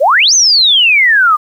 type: exponential two-way sweep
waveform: sine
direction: up then down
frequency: 493.2 to 6440 to 1179 Hz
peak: -5 dBFS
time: 0-1.37 s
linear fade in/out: 20 ms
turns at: 0.34 s
effects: 7-bit